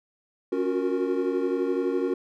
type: chord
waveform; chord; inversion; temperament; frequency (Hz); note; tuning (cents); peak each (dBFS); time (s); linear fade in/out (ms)
triangle; Gb major seventh; second; equal with one note detuned; 277.2 / 358.2 / 370 / 466.2; Db4 / F4 / Gb4 / Bb4; 0 / +44 / 0 / 0; -27; 0.52-2.14; 5
effects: none